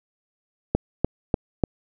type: click train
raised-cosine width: 2 ms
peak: -5 dBFS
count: 4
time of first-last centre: 0.75-1.638 s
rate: 3.38 Hz
effects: none